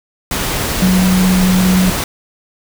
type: tone in noise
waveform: sine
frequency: 185 Hz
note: F#3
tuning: in tune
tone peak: -9 dBFS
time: 0.82-1.9 s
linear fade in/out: 2 ms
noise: pink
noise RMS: -18 dBFS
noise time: 0.31-2.04 s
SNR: +6 dB
effects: none